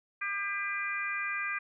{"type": "harmonic tone", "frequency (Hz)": 400, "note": "G4", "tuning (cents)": 35, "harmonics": [3, 4, 5, 6], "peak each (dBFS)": [-38, -36, -37, -36], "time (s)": [0.21, 1.59], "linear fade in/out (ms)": 10, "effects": []}